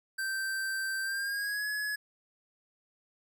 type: tone with pitch glide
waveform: square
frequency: 1561 to 1692.5 Hz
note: G6 to G#6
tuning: -8 to +32 cents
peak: -32 dBFS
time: 0.18-1.96 s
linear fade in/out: 10 ms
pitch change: +140 cents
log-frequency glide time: 1.02-1.67 s
effects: none